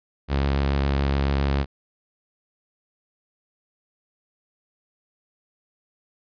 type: tone with vibrato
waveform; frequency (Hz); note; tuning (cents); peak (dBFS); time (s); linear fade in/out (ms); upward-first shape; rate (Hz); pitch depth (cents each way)
sawtooth; 69.3; C#2; 0; -16; 0.28-1.66; 50; square; 7.1; 13
effects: resampled to 11025 Hz